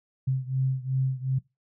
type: beating tone pair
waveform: sine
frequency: 130.81 / 133.51 Hz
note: C3 / C3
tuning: 0 / +35 cents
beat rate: 2.7 Hz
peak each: -26 / -28 dBFS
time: 0.27-1.39 s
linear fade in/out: 10 ms
effects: noise-tail reverb RT60 0.2 s tail -20 dB re dry